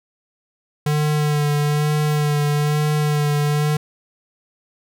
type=tone with vibrato; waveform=square; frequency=148.8 Hz; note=D3; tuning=23 cents sharp; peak=-17 dBFS; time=0.86-3.77 s; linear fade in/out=5 ms; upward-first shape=sine; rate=1.1 Hz; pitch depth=23 cents each way; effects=none